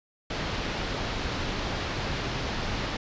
pink low-pass noise, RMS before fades -31 dBFS, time 0.3-2.97 s, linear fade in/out 5 ms, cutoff 5000 Hz, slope 24 dB/octave, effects resampled to 16000 Hz

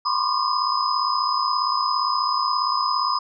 sine tone cluster, 999 / 1057 / 1094 / 1206 / 5030 Hz, B5 / C6 / C#6 / D6 / D#8, +20 / +17 / -23 / +46 / +18 cents, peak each -26 dBFS, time 0.05-3.19 s, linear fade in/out 10 ms, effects none

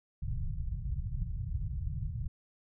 pink low-pass noise, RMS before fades -35 dBFS, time 0.22-2.28 s, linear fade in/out 5 ms, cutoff 150 Hz, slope 48 dB/octave, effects none

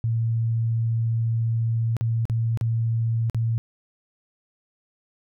sine tone with dropouts, 114.3 Hz, A#2, 34 cents flat, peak -20 dBFS, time 0.04-3.58 s, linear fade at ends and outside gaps 0 ms, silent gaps 1.967-2.01 / 2.254-2.298 / 2.574-2.611 / 3.298-3.346 s, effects none

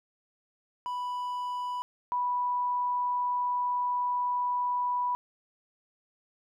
triangle / sine tone pair in turn, 987.8 / 984.2 Hz, B5 / B5, 0 / -6 cents, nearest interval unison, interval 6 cents, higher first, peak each -29 / -26 dBFS, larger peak second, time 0.86-1.82 / 2.12-5.15 s, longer second, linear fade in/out 0 ms, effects none

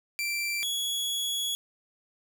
sawtooth tone pair in turn, 2349 / 3359 Hz, D7 / G#7, 0 / +19 cents, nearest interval tritone, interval 619 cents, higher second, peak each -25 dBFS, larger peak neither, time 0.19-0.63 / 0.63-1.55 s, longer second, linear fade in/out 0 ms, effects none

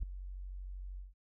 sine tone with ADSR envelope, 46.5 Hz, F#1, 9 cents sharp, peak -28 dBFS, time 0-1.14 s, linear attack 28 ms, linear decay 5 ms, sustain -13 dB, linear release 160 ms, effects none

